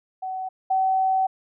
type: tone pair in turn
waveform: sine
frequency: 753 / 760.4 Hz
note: F#5 / F#5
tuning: +30 / +47 cents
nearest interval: unison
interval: 17 cents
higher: second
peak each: -27 / -18 dBFS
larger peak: second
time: 0.22-0.49 / 0.7-1.27 s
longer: second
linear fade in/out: 10 ms
effects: none